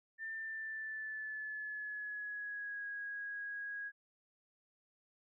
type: tone with pitch glide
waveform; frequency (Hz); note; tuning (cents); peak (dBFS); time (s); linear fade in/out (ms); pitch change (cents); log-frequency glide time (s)
sine; 1790 to 1650.9; A6 to G#6; +29 to -11; -40; 0.18-3.92; 50; -140; 0.34-2.84
effects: none